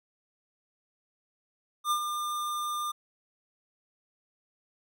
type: tone with ADSR envelope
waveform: square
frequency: 1201 Hz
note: D6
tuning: 38 cents sharp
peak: -24 dBFS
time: 1.84-2.92 s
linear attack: 70 ms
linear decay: 78 ms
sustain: -7 dB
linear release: 12 ms
effects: none